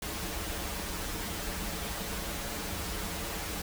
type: noise with comb filter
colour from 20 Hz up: pink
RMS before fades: -36 dBFS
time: 0.02-3.62 s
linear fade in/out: 5 ms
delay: 7.9 ms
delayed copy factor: -0.85
effects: none